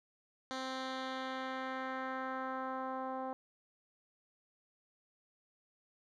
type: tone with low-pass filter sweep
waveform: 10% pulse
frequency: 261.6 Hz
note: C4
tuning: in tune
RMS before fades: -40 dBFS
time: 0.51-3.33 s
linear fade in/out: 0 ms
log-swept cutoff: 5100 to 830 Hz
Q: 1.5
effects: none